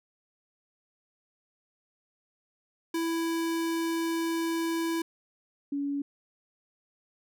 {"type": "tone pair in turn", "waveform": ["square", "sine"], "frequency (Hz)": [330.8, 282.9], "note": ["E4", "C#4"], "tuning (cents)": [6, 35], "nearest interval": "minor third", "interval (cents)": 271, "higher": "first", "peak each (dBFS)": -28, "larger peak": "neither", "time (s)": [[2.94, 5.02], [5.72, 6.02]], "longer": "first", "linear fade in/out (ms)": 5, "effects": []}